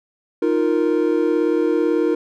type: chord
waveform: triangle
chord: Eb suspended second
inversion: none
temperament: equal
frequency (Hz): 311.1 / 349.2 / 466.2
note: Eb4 / F4 / Bb4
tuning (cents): 0 / 0 / 0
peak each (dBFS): -18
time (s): 0.42-2.15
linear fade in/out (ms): 5
effects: none